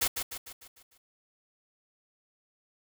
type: noise with echo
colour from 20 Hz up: white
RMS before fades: -27 dBFS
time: 0.01-0.08 s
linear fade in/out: 10 ms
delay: 150 ms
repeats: 6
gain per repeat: -6 dB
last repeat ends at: 0.98 s
effects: none